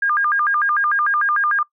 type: tone with vibrato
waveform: sine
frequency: 1396.9 Hz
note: F6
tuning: in tune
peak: -15 dBFS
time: 0.02-1.63 s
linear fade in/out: 5 ms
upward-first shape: square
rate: 6.7 Hz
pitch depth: 260 cents each way
effects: noise-tail reverb RT60 0.1 s tail -21 dB re dry